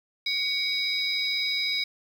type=tone cluster; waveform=sine; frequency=2248 / 3867 / 4967 Hz; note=C#7 / B7 / D#8; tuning=+24 / -37 / -4 cents; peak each=-29 dBFS; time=0.26-1.84 s; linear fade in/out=5 ms; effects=8-bit